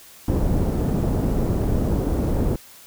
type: low-pass noise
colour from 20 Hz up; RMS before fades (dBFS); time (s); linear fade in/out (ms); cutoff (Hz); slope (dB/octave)
pink; -21; 0.28-2.56; 2; 450; 12
effects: white hiss -46 dBFS RMS until 2.86 s